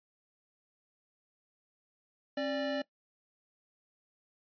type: tone pair together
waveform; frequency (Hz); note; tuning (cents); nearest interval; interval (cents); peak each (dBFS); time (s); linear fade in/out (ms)
square; 269.9 / 586; C#4 / D5; -46 / -4; octave + minor second; 1342; -36 / -34; 2.37-2.82; 5
effects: noise-tail reverb RT60 0.1 s tail -20 dB re dry + resampled to 11025 Hz